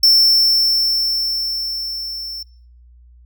square tone with level ramp, 5380 Hz, E8, 34 cents sharp, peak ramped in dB -8 to -27 dBFS, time 0.03-2.43 s, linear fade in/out 5 ms, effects noise-tail reverb RT60 0.5 s tail -22 dB re dry + added 60 Hz sine -43 dBFS peak until 3.25 s

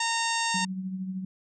harmonic tone, 919 Hz, A#5, 25 cents flat, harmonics 1 / 2 / 3 / 4 / 5 / 6 / 7 / 8 / 9, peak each -29 / -32 / -34 / -35 / -36 / -37 / -37 / -38 / -39 dBFS, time 0-0.65 s, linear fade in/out 5 ms
sine tone with tremolo, 187.9 Hz, F#3, 27 cents sharp, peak -28 dBFS, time 0.54-1.25 s, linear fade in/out 5 ms, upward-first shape triangle, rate 13 Hz, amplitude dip 55%
effects none

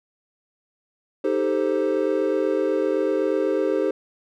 triangle chord, A half-diminished seventh, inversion second, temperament equal, 311.1 / 392 / 440 / 523.3 Hz, Eb4 / G4 / A4 / C5, 0 / 0 / 0 / 0 cents, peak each -24 / -22 / -24 / -23 dBFS, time 1.24-3.91 s, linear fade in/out 5 ms, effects none

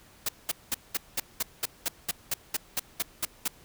white noise bursts, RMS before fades -28 dBFS, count 15, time 0.26-3.48 s, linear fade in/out 5 ms, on 28 ms, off 200 ms, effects pink hiss -56 dBFS RMS until 3.64 s

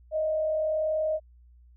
sine tone with frequency modulation, 624 Hz, D#5, 5 cents sharp, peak -24 dBFS, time 0.11-1.2 s, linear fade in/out 50 ms, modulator 41 Hz, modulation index 0.32, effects added 60 Hz sine -52 dBFS peak until 1.76 s

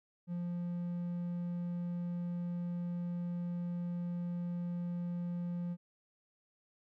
triangle tone, 174.61 Hz, F3, in tune, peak -33 dBFS, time 0.27-5.77 s, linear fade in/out 50 ms, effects none

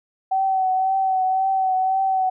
sine tone with vibrato, 760 Hz, F#5, 46 cents sharp, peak -17 dBFS, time 0.31-2.3 s, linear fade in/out 10 ms, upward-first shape triangle, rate 1.9 Hz, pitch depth 31 cents each way, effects none

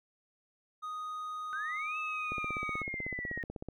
triangle tone, 1244.5 Hz, D#6, in tune, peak -35 dBFS, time 0.82-2.83 s, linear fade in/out 20 ms
sine linear two-way sweep, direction up then down, 1496 to 2637 to 1847 Hz, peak -36 dBFS, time 1.53-3.43 s, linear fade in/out 0 ms, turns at 1.98 s
click train, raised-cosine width 2 ms, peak -27 dBFS, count 23, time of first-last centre 2.32-3.686 s, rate 16.1 Hz
effects none

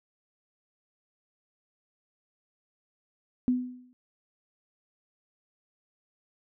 sine tone with exponential decay, 250.1 Hz, B3, 22 cents sharp, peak -19 dBFS, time 3.48-3.93 s, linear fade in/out 0 ms, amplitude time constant 97 ms, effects none

